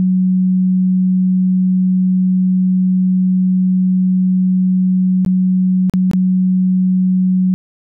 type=tone with dropouts; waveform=sine; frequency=185 Hz; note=F#3; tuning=in tune; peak=-10 dBFS; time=0-7.54 s; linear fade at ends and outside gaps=0 ms; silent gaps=5.249-5.262 / 5.897-5.937 / 6.113-6.134 s; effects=none